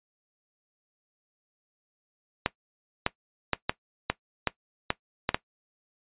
clicks, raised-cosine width 0.3 ms, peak -7 dBFS, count 9, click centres 2.461 / 3.064 / 3.533 / 3.695 / 4.1 / 4.473 / 4.904 / 5.291 / 5.345 s, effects noise-tail reverb RT60 0.1 s tail -18 dB re dry + resampled to 8000 Hz

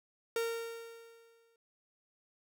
45% pulse tone with exponential decay, 460.6 Hz, A#4, 21 cents flat, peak -30 dBFS, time 0.36-1.56 s, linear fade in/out 2 ms, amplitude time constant 260 ms, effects none

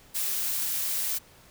blue noise, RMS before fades -29 dBFS, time 0.14-1.19 s, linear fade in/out 20 ms, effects pink hiss -55 dBFS RMS until 1.5 s

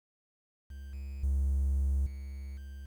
triangle tone with level steps, 68.4 Hz, C#2, 23 cents flat, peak -39 / -35 / -23 / -36 / -39 dBFS, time 0.7-2.86 s, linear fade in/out 5 ms, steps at 0.93 / 1.23 / 2.06 / 2.57 s, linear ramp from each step 5 ms, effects tanh soft clip ceiling -21 dBFS + 10-bit

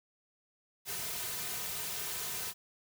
white noise with comb filter, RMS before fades -38 dBFS, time 0.85-2.54 s, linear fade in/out 50 ms, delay 3.6 ms, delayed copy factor -0.75, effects none

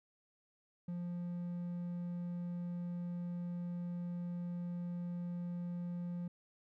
triangle tone, 175 Hz, F3, 4 cents sharp, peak -36 dBFS, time 0.88-6.28 s, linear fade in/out 5 ms, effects none

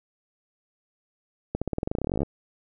accelerating click train, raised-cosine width 2 ms, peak -13 dBFS, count 22, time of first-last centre 1.55-2.232 s, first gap 66 ms, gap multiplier 0.92, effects none

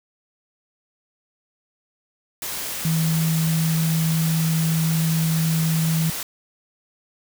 sine tone in noise, 161.3 Hz, E3, 37 cents flat, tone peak -18 dBFS, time 2.85-6.1 s, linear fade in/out 2 ms, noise white, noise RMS -29 dBFS, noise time 2.42-6.23 s, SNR +8 dB, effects none

